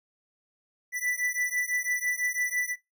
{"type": "beating tone pair", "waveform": "square", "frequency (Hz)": [1975.5, 1981.5], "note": ["B6", "B6"], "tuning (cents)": [0, 5], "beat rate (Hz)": 6, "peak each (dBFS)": -31, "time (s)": [0.92, 2.76], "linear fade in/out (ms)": 50, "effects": ["noise-tail reverb RT60 0.2 s tail -19 dB re dry"]}